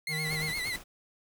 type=tone with vibrato; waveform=30% pulse; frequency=2067 Hz; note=C7; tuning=22 cents flat; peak=-29 dBFS; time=0.07-0.76 s; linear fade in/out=2 ms; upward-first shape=sine; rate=8.6 Hz; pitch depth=86 cents each way
type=tone; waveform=square; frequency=155.56 Hz; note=D#3; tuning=in tune; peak=-35 dBFS; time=0.08-0.53 s; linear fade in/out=50 ms
type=noise with tremolo; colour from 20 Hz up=pink; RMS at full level=-40 dBFS; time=0.23-0.84 s; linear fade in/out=50 ms; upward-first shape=triangle; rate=12 Hz; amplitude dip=65%
effects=none